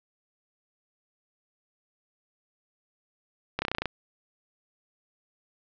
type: slowing click train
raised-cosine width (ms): 0.3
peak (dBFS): -11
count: 9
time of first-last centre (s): 3.59-3.857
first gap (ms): 30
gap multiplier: 1.03
effects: low-pass 5000 Hz 12 dB/octave